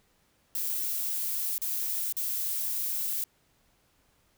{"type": "noise with dropouts", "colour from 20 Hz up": "violet", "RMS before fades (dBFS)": -31, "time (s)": [0.55, 3.24], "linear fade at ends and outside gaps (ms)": 2, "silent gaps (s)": [[1.581, 1.617], [2.125, 2.167]], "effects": ["pink hiss -68 dBFS RMS until 4.37 s"]}